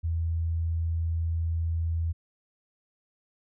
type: tone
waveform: sine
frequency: 82.6 Hz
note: E2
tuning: 4 cents sharp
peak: -25 dBFS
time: 0.03-2.13 s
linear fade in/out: 20 ms
effects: none